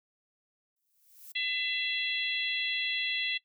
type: noise with exponential growth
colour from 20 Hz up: violet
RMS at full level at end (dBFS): -45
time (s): 0.76-1.32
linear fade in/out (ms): 5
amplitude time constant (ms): 120
type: harmonic tone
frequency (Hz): 672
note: E5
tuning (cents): +33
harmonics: 3 / 4 / 5 / 6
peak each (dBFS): -35 / -34 / -33 / -39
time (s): 1.35-3.38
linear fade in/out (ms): 10
effects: noise-tail reverb RT60 0.1 s tail -18 dB re dry